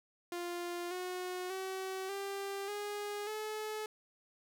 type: tone with pitch steps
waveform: sawtooth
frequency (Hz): 349.2 / 364 / 379.5 / 395.6 / 412.4 / 429.9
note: F4 / F#4 / F#4 / G4 / G#4 / A4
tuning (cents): 0 / -28 / +44 / +16 / -12 / -40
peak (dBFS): -34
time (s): 0.32-3.86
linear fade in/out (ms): 2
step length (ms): 590
effects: none